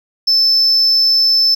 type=tone; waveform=sine; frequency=5274 Hz; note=E8; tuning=in tune; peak=-7 dBFS; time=0.27-1.55 s; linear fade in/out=10 ms; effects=tanh soft clip ceiling -7 dBFS + 7-bit